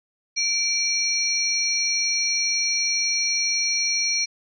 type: tone cluster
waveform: sine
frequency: 2332 / 4288 / 5590 / 5810 Hz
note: D7 / C8 / F8 / F#8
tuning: -13 / +42 / +1 / -32 cents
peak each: -26 dBFS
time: 0.36-4.26 s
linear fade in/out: 20 ms
effects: none